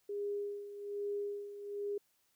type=tone with tremolo; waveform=sine; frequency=407.4 Hz; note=G#4; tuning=33 cents flat; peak=-34 dBFS; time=0.09-1.98 s; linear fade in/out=5 ms; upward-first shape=sine; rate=1.2 Hz; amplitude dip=70%; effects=white hiss -75 dBFS RMS until 2.35 s